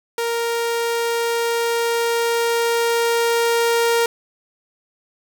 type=tone with level ramp; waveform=sawtooth; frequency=466.2 Hz; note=A#4; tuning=in tune; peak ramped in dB=-16 to -11 dBFS; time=0.18-4.06 s; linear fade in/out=2 ms; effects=none